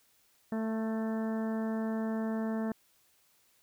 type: harmonic tone with a mistuned harmonic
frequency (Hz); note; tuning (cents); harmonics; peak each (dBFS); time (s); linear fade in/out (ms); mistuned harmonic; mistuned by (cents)
221.7; A3; +13; 1 / 2 / 3 / 4 / 5 / 6 / 7 / 8; -31 / -40 / -41 / -47 / -50 / -52 / -53 / -51; 0.52-2.72; 2; 5; -20
effects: white hiss -68 dBFS RMS until 3.62 s